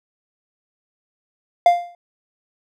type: tone with exponential decay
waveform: triangle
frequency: 698.5 Hz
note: F5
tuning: in tune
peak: -4 dBFS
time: 1.66-1.95 s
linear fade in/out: 2 ms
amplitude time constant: 62 ms
effects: none